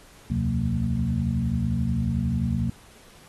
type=tone cluster; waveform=sine; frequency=71.9 / 83.1 / 127.5 / 180.9 / 228.5 Hz; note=D2 / E2 / C3 / F#3 / A#3; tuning=-36 / +15 / -44 / -39 / -34 cents; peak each=-30 / -31 / -26 / -29 / -28 dBFS; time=0.3-2.7 s; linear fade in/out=5 ms; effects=pink hiss -52 dBFS RMS until 3.28 s + AAC 32 kbps